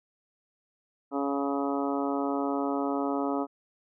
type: harmonic tone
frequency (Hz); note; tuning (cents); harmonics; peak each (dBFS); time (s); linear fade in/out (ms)
140.1; C#3; +19; 2 / 3 / 4 / 5 / 6 / 7 / 8 / 9; -29 / -34 / -36 / -35 / -38 / -39 / -43 / -38; 1.11-3.47; 50
effects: none